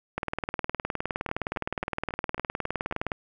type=two click trains; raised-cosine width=0.5 ms; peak=-13 / -21 dBFS; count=58 / 7; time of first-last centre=0.18-3.118 / 1.29-2.925 s; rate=19.4 / 3.67 Hz; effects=none